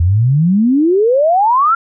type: exponential sweep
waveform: sine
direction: up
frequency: 81.1 to 1396.9 Hz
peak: -8 dBFS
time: 0-1.75 s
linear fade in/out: 5 ms
effects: none